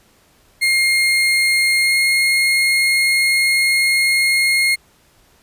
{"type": "tone with pitch glide", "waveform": "35% pulse", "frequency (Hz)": [2132, 2144], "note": ["C7", "C7"], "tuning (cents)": [32, 42], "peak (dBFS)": -11, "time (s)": [0.61, 4.76], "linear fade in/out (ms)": 20, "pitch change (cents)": 10, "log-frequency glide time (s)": [1.81, 1.95], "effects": ["pink hiss -54 dBFS RMS until 5.42 s", "resampled to 32000 Hz"]}